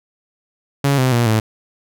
sawtooth tone with pitch steps, 140 / 129.12 / 119.09 / 109.84 Hz, C#3 / C3 / A#2 / A2, +18 / -23 / +37 / -3 cents, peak -9 dBFS, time 0.84-1.4 s, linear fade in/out 5 ms, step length 140 ms, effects none

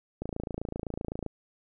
click train, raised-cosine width 2 ms, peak -20 dBFS, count 30, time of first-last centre 0.22-1.263 s, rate 27.8 Hz, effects none

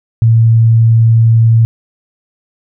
sine tone, 113.9 Hz, A#2, 40 cents flat, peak -4 dBFS, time 0.22-1.65 s, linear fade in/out 0 ms, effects none

